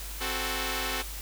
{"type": "chord", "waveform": "5% pulse", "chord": "F# diminished", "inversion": "second", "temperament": "equal", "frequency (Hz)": [261.6, 370, 440], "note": ["C4", "F#4", "A4"], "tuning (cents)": [0, 0, 0], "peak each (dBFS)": -23, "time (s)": [0.2, 1.03], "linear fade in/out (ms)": 20, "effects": ["added 50 Hz sine -38 dBFS peak until 1.21 s", "white hiss -41 dBFS RMS until 1.21 s"]}